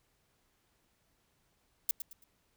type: noise with echo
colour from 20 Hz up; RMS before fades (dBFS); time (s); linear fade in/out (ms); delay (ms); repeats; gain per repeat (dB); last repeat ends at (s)
violet; -29; 1.89-1.91; 2; 110; 3; -10; 2.24
effects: pink hiss -74 dBFS RMS until 2.56 s